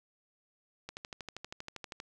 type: click train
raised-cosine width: 0.2 ms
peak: -24 dBFS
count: 15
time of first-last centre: 0.89-2.001 s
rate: 12.6 Hz
effects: none